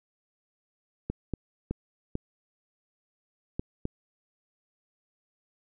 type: clicks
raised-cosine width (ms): 3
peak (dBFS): -17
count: 6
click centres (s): 1.1 / 1.337 / 1.71 / 2.154 / 3.595 / 3.854
effects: none